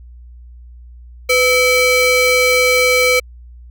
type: ring-modulated tone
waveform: square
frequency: 898 Hz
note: A5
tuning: 35 cents sharp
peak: -8 dBFS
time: 1.29-3.2 s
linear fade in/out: 10 ms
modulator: 1400 Hz
effects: added 60 Hz sine -35 dBFS peak until 3.7 s